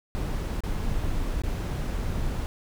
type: noise with dropouts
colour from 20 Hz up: brown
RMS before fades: -28 dBFS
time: 0.15-2.46 s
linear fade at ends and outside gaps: 0 ms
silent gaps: 0.605-0.636 / 1.419-1.436 s
effects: none